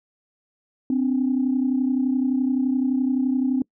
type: tone pair together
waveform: sine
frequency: 256.8 / 288.5 Hz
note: C4 / D4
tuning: -32 / -31 cents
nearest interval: major second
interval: 201 cents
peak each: -19 / -24 dBFS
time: 0.9-3.62 s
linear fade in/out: 2 ms
effects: noise-tail reverb RT60 0.1 s tail -26 dB re dry + tanh soft clip ceiling -12 dBFS